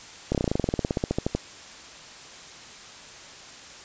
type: slowing click train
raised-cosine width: 2 ms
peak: -10 dBFS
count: 21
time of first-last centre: 0.32-1.35 s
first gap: 28 ms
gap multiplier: 1.06
effects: white hiss -44 dBFS RMS until 3.84 s + resampled to 16000 Hz